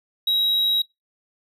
triangle tone, 3839 Hz, B7, 50 cents flat, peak -16 dBFS, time 0.27-0.82 s, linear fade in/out 5 ms, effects noise-tail reverb RT60 0.2 s tail -24 dB re dry

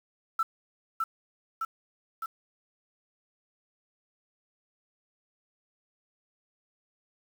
sine tone with echo, 1330 Hz, E6, 15 cents sharp, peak -22 dBFS, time 0.39-0.43 s, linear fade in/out 5 ms, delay 610 ms, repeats 3, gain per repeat -3 dB, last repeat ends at 2.26 s, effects tanh soft clip ceiling -19 dBFS + 8-bit

